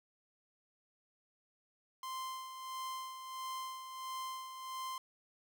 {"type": "tone with tremolo", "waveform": "45% pulse", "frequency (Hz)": 1043, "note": "C6", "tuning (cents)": -6, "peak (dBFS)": -39, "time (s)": [2.03, 4.98], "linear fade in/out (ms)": 2, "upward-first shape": "sine", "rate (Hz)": 1.5, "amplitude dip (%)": 55, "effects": []}